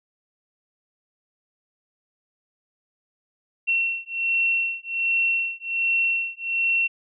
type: beating tone pair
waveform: sine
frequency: 2717 / 2718.3 Hz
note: F7 / F7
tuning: -48 / -47 cents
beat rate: 1.3 Hz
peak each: -24 dBFS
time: 3.67-6.88 s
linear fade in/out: 20 ms
effects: none